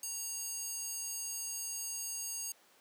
square tone with high-pass filter, 932.3 Hz, A#5, in tune, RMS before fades -40 dBFS, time 0.03-2.52 s, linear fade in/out 2 ms, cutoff 7000 Hz, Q 2.3, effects pink hiss -64 dBFS RMS until 2.8 s + high-pass 400 Hz 12 dB/octave

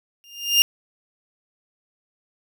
30% pulse tone with exponential growth, 2808 Hz, F7, 9 cents sharp, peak -7 dBFS, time 0.24-0.62 s, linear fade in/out 0 ms, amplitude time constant 82 ms, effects none

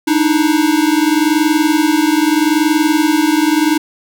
square tone pair together, 298.2 / 319 Hz, D4 / D#4, +27 / +43 cents, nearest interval minor second, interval 116 cents, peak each -14 dBFS, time 0.07-3.78 s, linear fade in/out 10 ms, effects none

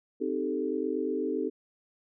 sine chord, A half-diminished seventh, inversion first, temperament equal, 261.6 / 311.1 / 392 / 440 Hz, C4 / Eb4 / G4 / A4, 0 / 0 / 0 / 0 cents, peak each -34 / -33 / -33 / -33 dBFS, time 0.2-1.5 s, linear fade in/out 20 ms, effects none

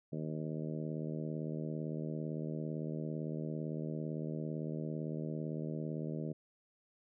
harmonic tone, 77.8 Hz, D#2, in tune, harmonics 2 / 3 / 4 / 5 / 6 / 7 / 8, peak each -39 / -43 / -45 / -47 / -49 / -50 / -51 dBFS, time 0.12-6.33 s, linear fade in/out 10 ms, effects none

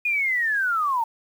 sine linear sweep, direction down, 2471 to 880 Hz, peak -20 dBFS, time 0.05-1.04 s, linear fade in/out 5 ms, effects 8-bit

